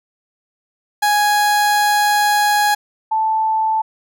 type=tone pair in turn; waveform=30% pulse / sine; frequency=830.6 / 878.6 Hz; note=G#5 / A5; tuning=0 / -3 cents; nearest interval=minor second; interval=97 cents; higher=second; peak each=-10 / -14 dBFS; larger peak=first; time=1.02-2.75 / 3.11-3.82 s; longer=first; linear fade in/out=10 ms; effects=none